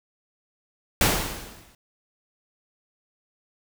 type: noise with exponential decay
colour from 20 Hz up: pink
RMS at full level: -17 dBFS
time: 1.01-1.75 s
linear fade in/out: 2 ms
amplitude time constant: 160 ms
effects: none